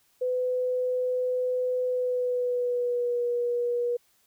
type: tone with pitch glide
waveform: sine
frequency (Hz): 503 to 481.7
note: B4 to B4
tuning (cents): +32 to -43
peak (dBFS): -24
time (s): 0.21-3.97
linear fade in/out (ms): 10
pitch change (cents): -75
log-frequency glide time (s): 1.85-3.24
effects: white hiss -66 dBFS RMS until 4.26 s